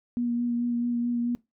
sine tone with vibrato, 239.2 Hz, A#3, 45 cents sharp, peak -24 dBFS, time 0.17-1.35 s, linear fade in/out 0 ms, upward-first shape sine, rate 4.6 Hz, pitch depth 16 cents each way, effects noise-tail reverb RT60 0.2 s tail -21 dB re dry

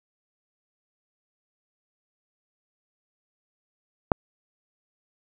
click, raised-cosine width 1 ms, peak -3 dBFS, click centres 4.118 s, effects none

